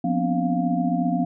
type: tone cluster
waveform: sine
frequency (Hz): 176.3 / 243.4 / 257.9 / 286.4 / 700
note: F3 / B3 / C4 / D4 / F5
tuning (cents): +17 / -25 / -25 / -43 / +4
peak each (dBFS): -25 / -26 / -25 / -29 / -27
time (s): 0.04-1.25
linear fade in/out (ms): 5
effects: none